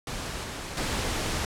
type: noise with level steps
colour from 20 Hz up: pink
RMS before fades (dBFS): -34 / -36 / -29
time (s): 0.07-1.45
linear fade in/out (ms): 2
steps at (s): 0.43 / 0.77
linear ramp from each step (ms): 2
effects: low-pass 9000 Hz 12 dB/octave